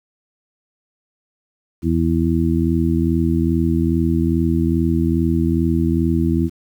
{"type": "harmonic tone", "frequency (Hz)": 82.41, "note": "E2", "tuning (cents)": 0, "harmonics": [1, 2, 3, 4], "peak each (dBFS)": [-20, -20, -20, -20], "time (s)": [1.82, 6.5], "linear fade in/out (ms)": 50, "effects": ["8-bit"]}